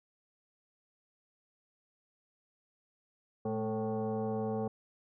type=tone with frequency modulation; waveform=sine; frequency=113.6 Hz; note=A#2; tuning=44 cents flat; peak=-31 dBFS; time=3.45-4.68 s; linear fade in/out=5 ms; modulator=330 Hz; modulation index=1.8; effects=none